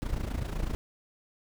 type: noise with amplitude modulation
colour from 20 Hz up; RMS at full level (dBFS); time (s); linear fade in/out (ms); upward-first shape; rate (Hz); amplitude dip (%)
brown; -29; 0.02-0.75; 0; sine; 28; 75
effects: none